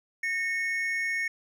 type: tone pair together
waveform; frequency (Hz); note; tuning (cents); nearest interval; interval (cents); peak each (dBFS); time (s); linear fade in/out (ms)
triangle; 1835.6 / 2200; A#6 / C#7; -27 / -14; minor third; 313; -28; 0.23-1.28; 5
effects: none